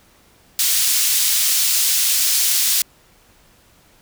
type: high-pass noise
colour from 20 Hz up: pink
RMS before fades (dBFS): -17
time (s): 0.59-2.82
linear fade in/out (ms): 2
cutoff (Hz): 4400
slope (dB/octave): 12
effects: pink hiss -53 dBFS RMS until 4.01 s